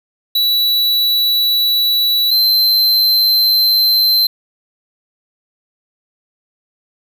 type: tone pair in turn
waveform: square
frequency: 3936 / 4102 Hz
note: B7 / C8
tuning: -7 / -35 cents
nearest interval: minor second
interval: 72 cents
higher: second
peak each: -12 / -10 dBFS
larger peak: second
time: 0.35-2.31 / 2.31-4.27 s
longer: neither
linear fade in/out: 5 ms
effects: none